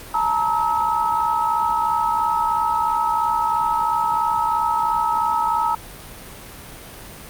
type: tone cluster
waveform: sine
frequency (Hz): 872 / 935 / 1288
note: A5 / A#5 / E6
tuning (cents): -16 / +5 / -41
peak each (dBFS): -23 / -20 / -22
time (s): 0.14-5.75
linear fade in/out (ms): 5
effects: pink hiss -38 dBFS RMS until 7.29 s + Opus 48 kbps